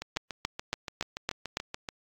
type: two click trains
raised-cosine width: 0.2 ms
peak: -18 / -11 dBFS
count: 14 / 6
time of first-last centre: 0.02-1.888 / 0.17-1.571 s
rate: 6.96 / 3.57 Hz
effects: AAC 64 kbps